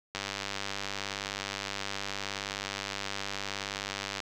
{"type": "click train", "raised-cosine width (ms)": 0.2, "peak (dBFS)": -16, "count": 403, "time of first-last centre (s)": [0.15, 4.202], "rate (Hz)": 99.2, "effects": []}